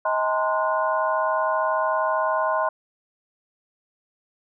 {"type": "tone cluster", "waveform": "sine", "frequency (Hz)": [633, 816, 909, 1040, 1454], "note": ["D#5", "G#5", "A#5", "C6", "F#6"], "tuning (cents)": [30, -31, -44, -11, -31], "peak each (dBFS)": [-24, -31, -28, -24, -30], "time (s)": [0.05, 2.69], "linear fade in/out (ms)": 5, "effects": []}